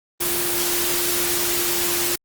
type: tone in noise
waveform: sine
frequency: 349.2 Hz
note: F4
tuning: in tune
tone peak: -28 dBFS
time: 0.2-2.16 s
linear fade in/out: 10 ms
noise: white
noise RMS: -22 dBFS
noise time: 0.2-2.16 s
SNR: -9 dB
effects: Opus 24 kbps